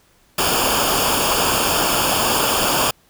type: noise with comb filter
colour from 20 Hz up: pink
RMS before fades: -18 dBFS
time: 0.38-2.91 s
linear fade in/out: 5 ms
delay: 0.5 ms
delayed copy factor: -0.8
effects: pink hiss -56 dBFS RMS until 3.09 s